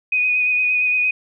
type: tone with vibrato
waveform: sine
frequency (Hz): 2489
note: D#7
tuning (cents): 0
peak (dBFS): -15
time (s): 0.12-1.11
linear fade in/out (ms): 5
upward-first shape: sine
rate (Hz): 8.7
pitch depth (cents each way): 20
effects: none